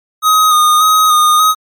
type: tone with vibrato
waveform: square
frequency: 1244.5 Hz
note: D#6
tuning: in tune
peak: -7 dBFS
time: 0.22-1.55 s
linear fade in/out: 50 ms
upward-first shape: square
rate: 1.7 Hz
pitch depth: 23 cents each way
effects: MP3 96 kbps